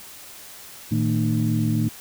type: tone cluster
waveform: sine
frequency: 114.1 / 156.9 / 224.4 / 303.9 Hz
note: A#2 / D#3 / A3 / D#4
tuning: -37 / +15 / +34 / -41 cents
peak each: -22 / -25 / -23 / -27 dBFS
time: 0.91-1.89 s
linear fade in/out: 10 ms
effects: tanh soft clip ceiling -10 dBFS + white hiss -42 dBFS RMS until 2 s